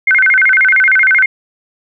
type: tone with vibrato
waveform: sine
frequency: 1802 Hz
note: A6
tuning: 41 cents sharp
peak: -6 dBFS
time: 0.07-1.26 s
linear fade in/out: 5 ms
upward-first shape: square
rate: 13 Hz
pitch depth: 290 cents each way
effects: none